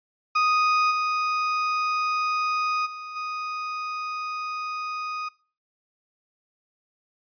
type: tone with level steps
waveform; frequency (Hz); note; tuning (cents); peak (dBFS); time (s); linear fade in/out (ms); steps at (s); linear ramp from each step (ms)
35% pulse; 1244.5; D#6; 0; -17 / -21 / -33 / -27; 0.35-5.29; 10; 0.9 / 2.85 / 3.15; 20
effects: noise-tail reverb RT60 0.4 s tail -23 dB re dry + resampled to 11025 Hz